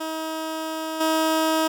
15% pulse tone with level steps, 318.2 Hz, D#4, 39 cents sharp, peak -21 / -13 dBFS, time 0-1.68 s, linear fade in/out 10 ms, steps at 1 s, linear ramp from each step 10 ms, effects none

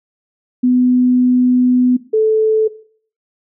sine tone pair in turn, 250 / 436.9 Hz, B3 / A4, +21 / -12 cents, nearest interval minor seventh, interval 967 cents, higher second, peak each -9 dBFS, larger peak neither, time 0.63-1.97 / 2.13-2.68 s, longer first, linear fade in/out 10 ms, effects noise-tail reverb RT60 0.5 s tail -17 dB re dry

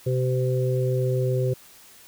harmonic tone, 127.9 Hz, C3, 39 cents flat, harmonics 1 / 3 / 4, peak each -22 / -27 / -28 dBFS, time 0.06-1.54 s, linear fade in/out 10 ms, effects white hiss -50 dBFS RMS until 2.07 s

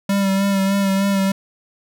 square tone with vibrato, 196 Hz, G3, in tune, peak -16 dBFS, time 0.09-1.32 s, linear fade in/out 5 ms, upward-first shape sine, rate 3.3 Hz, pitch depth 28 cents each way, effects none

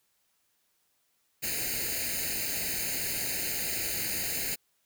white noise with comb filter, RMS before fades -32 dBFS, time 1.42-4.56 s, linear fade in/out 20 ms, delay 0.44 ms, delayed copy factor +0.95, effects white hiss -73 dBFS RMS until 4.85 s

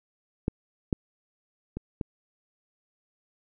clicks, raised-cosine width 3 ms, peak -12 / -11 / -20 / -17 dBFS, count 4, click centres 0.481 / 0.928 / 1.77 / 2.012 s, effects none

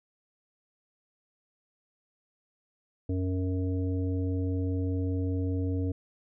harmonic tone, 92.5 Hz, F#2, in tune, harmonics 1 / 3 / 5 / 7, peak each -28 / -32 / -38 / -48 dBFS, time 3.09-5.92 s, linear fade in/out 5 ms, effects none

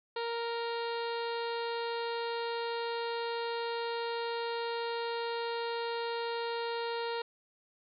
harmonic tone, 466.2 Hz, A#4, in tune, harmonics 1 / 2 / 3 / 4 / 5 / 6 / 7 / 8 / 9 / 10, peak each -35 / -38 / -44 / -47 / -51 / -48 / -52 / -48 / -47 / -57 dBFS, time 0.16-7.22 s, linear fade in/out 5 ms, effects none

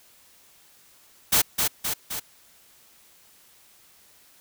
white noise with echo, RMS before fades -19 dBFS, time 1.32-1.42 s, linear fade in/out 10 ms, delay 260 ms, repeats 3, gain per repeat -4 dB, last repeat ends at 2.2 s, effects white hiss -56 dBFS RMS until 4.4 s

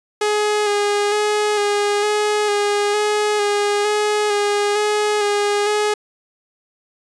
sawtooth tone with vibrato, 415.3 Hz, G#4, in tune, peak -12 dBFS, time 0.21-5.94 s, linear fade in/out 5 ms, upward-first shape square, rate 1.1 Hz, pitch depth 20 cents each way, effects resampled to 22050 Hz

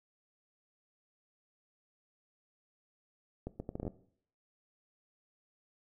accelerating click train, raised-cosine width 2 ms, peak -25 dBFS, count 9, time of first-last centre 3.47-3.878 s, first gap 130 ms, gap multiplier 0.7, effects noise-tail reverb RT60 0.6 s tail -17 dB re dry

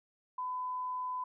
sine tone, 1006 Hz, B5, 32 cents sharp, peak -34 dBFS, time 0.38-1.24 s, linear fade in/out 5 ms, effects none

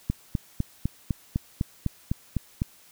click train, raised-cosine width 5 ms, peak -12 dBFS, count 11, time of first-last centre 0.1-2.619 s, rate 3.97 Hz, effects white hiss -55 dBFS RMS until 2.91 s

